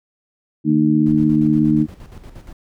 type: harmonic tone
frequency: 76.6 Hz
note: D#2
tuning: 27 cents flat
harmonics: 2 / 3 / 4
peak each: -19 / -16 / -15 dBFS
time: 0.64-1.87 s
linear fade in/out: 50 ms
type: noise with tremolo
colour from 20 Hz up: brown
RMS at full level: -35 dBFS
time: 1.06-2.53 s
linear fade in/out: 5 ms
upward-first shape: square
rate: 8.5 Hz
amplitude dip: 60%
effects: none